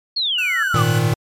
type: exponential sweep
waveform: sine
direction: down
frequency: 4435 to 1115 Hz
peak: -17 dBFS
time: 0.16-0.83 s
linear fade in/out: 10 ms
type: tone with exponential growth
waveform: sine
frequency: 1355 Hz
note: E6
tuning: 47 cents sharp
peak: -17 dBFS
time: 0.34-0.63 s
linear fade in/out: 2 ms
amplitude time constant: 61 ms
type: tone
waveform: 30% pulse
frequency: 1479 Hz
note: F#6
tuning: 1 cent flat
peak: -23 dBFS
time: 0.38-0.99 s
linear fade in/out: 5 ms
type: chord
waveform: square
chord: Ab suspended second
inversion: none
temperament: equal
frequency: 103.83 / 116.54 / 155.56 Hz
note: Ab2 / Bb2 / Eb3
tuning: 0 / 0 / 0 cents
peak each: -24 / -18 / -20 dBFS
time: 0.74-1.14 s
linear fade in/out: 5 ms
effects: MP3 64 kbps